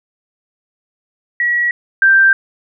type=tone pair in turn; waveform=sine; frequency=1922 / 1572.5 Hz; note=B6 / G6; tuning=-48 / +5 cents; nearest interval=minor third; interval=347 cents; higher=first; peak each=-12 / -6 dBFS; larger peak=second; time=1.4-1.71 / 2.02-2.33 s; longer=neither; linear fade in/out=2 ms; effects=none